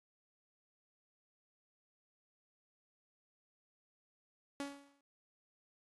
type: tone with exponential decay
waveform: sawtooth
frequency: 281.3 Hz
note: C#4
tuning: 26 cents sharp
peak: -33 dBFS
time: 4.6-5.01 s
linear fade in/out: 1 ms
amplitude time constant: 87 ms
effects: noise-tail reverb RT60 0.3 s tail -23 dB re dry + AAC 32 kbps